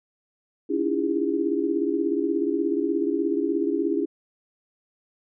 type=tone cluster; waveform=sine; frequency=283 / 322.9 / 339.6 / 406 Hz; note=C#4 / E4 / F4 / G#4; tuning=+36 / -36 / -48 / -39 cents; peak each=-27 dBFS; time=0.69-4.06 s; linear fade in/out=20 ms; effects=none